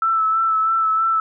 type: tone with vibrato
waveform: sine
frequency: 1318.5 Hz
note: E6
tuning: in tune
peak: -15 dBFS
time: 0.02-1.2 s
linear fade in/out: 2 ms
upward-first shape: sine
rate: 3.1 Hz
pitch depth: 25 cents each way
effects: none